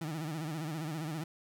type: tone with vibrato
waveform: 30% pulse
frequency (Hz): 156.8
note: D#3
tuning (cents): +14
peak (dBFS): -33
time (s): 0.01-1.24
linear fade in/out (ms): 5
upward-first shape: sine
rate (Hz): 15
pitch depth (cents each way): 110
effects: none